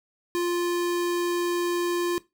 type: tone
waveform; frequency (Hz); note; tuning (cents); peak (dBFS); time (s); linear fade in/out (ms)
square; 349.2; F4; 0; -24; 0.35-2.18; 0
effects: noise-tail reverb RT60 0.2 s tail -18 dB re dry